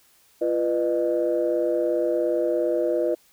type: tone cluster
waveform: sine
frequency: 343.7 / 493.8 / 611 Hz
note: F4 / B4 / D#5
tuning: -28 / 0 / -32 cents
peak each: -24 dBFS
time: 0.41-3.15 s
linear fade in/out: 10 ms
effects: tanh soft clip ceiling -12 dBFS + white hiss -59 dBFS RMS until 3.32 s